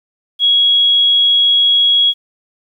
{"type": "tone", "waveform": "sine", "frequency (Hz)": 3322, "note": "G#7", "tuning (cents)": 0, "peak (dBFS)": -8, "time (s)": [0.39, 2.14], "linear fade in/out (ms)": 50, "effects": ["8-bit"]}